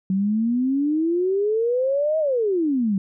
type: exponential two-way sweep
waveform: sine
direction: up then down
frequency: 186.6 to 642 to 186.6 Hz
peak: -18 dBFS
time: 0.1-2.98 s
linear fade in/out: 2 ms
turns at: 2.19 s
effects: none